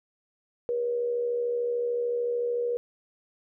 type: tone with amplitude modulation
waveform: sine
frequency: 480 Hz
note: B4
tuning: 49 cents flat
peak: -23 dBFS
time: 0.69-2.77 s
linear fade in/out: 0 ms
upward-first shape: sine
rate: 73.5 Hz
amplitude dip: 45%
effects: none